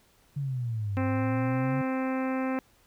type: exponential two-way sweep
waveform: sine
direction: down then up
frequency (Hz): 145.4 to 97.6 to 140.8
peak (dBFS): -28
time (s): 0.36-1.82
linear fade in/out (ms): 10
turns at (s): 0.96
type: harmonic tone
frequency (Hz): 261.6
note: C4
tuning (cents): 0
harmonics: 1 / 2 / 3 / 4 / 5 / 6 / 7 / 8 / 9 / 10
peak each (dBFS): -28 / -34 / -38 / -40 / -42 / -44 / -45 / -46 / -47 / -48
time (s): 0.97-2.59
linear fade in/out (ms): 0
effects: pink hiss -63 dBFS RMS until 2.86 s